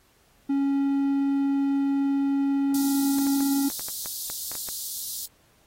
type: tone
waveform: triangle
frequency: 277.2 Hz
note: C#4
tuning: in tune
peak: -19 dBFS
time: 0.49-3.69 s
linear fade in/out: 10 ms
type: high-pass noise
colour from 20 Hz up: white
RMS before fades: -33 dBFS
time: 2.74-5.26 s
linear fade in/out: 5 ms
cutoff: 3700 Hz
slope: 48 dB/octave
type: clicks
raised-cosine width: 0.5 ms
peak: -25 dBFS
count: 11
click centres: 3.186 / 3.268 / 3.406 / 3.701 / 3.795 / 3.885 / 4.059 / 4.3 / 4.516 / 4.553 / 4.688 s
effects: pink hiss -62 dBFS RMS until 5.66 s + AAC 48 kbps